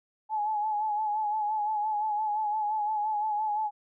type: tone with vibrato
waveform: sine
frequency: 850 Hz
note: G#5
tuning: 40 cents sharp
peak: -26 dBFS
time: 0.29-3.71 s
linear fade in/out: 50 ms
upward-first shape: sine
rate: 5.8 Hz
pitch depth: 48 cents each way
effects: none